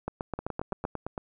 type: two click trains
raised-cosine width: 1 ms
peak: -19 / -17 dBFS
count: 8 / 7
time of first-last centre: 0.39-1.178 / 0.08-0.851 s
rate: 8.88 / 7.78 Hz
effects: none